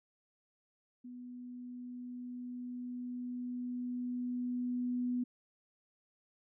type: tone with level ramp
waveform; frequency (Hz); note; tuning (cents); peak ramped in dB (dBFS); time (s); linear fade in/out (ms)
sine; 246.9; B3; 0; -45 to -31; 1.04-5.24; 10
effects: none